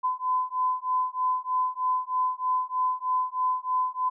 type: beating tone pair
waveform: sine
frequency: 1013 / 1016.2 Hz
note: B5 / B5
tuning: +44 / +49 cents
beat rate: 3.2 Hz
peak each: -27 dBFS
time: 0.03-4.1 s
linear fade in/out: 20 ms
effects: none